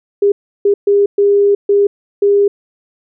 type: tone bursts at uneven times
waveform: sine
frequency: 404.1 Hz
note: G#4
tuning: 47 cents flat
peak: -7 dBFS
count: 6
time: 0.22-0.32 / 0.65-0.74 / 0.87-1.06 / 1.18-1.55 / 1.69-1.87 / 2.22-2.48 s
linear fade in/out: 5 ms
effects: none

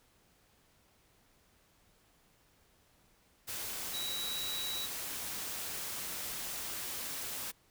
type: tone in noise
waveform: sine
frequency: 3891 Hz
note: B7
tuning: 27 cents flat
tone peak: -37 dBFS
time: 3.93-4.87 s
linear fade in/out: 20 ms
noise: white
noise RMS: -40 dBFS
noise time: 3.47-7.52 s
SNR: 0 dB
effects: pink hiss -68 dBFS RMS until 7.7 s

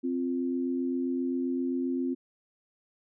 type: tone pair together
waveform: sine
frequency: 261.6 / 349.2 Hz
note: C4 / F4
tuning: 0 / 0 cents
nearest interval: perfect fourth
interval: 500 cents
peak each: -28 / -33 dBFS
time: 0.03-2.15 s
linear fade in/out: 20 ms
effects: none

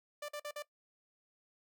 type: tone bursts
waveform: sawtooth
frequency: 590 Hz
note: D5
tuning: 8 cents sharp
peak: -36 dBFS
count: 4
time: 0.22-0.624 s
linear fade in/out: 5 ms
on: 65 ms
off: 48 ms
effects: noise-tail reverb RT60 0.1 s tail -18 dB re dry

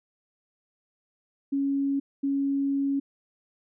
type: tone bursts at uneven times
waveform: sine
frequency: 277.2 Hz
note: C#4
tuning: in tune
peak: -23 dBFS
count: 2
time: 1.52-2 / 2.23-3 s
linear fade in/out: 10 ms
effects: none

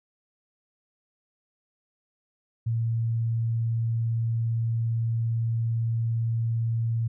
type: tone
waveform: sine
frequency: 114.7 Hz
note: A#2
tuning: 28 cents flat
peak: -23 dBFS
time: 2.66-7.08 s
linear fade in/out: 10 ms
effects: none

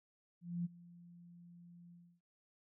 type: tone with ADSR envelope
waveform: sine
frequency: 173.2 Hz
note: F3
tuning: 14 cents flat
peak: -34 dBFS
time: 0.41-2.21 s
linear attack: 240 ms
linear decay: 22 ms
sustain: -21 dB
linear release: 290 ms
effects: none

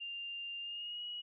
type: tone with pitch glide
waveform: sine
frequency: 2794 to 2909 Hz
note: F7 to F#7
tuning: 0 to -30 cents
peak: -40 dBFS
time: 0-1.22 s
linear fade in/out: 20 ms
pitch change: +70 cents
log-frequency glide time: 0.6-1.03 s
effects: none

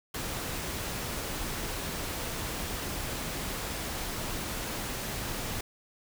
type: noise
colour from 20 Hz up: pink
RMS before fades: -35 dBFS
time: 0.14-5.61 s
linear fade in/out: 5 ms
effects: none

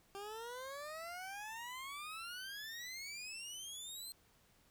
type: exponential sweep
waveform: 20% pulse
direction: up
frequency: 392 to 4200 Hz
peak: -40 dBFS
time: 0.15-4.12 s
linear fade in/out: 0 ms
effects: pink hiss -70 dBFS RMS until 4.7 s

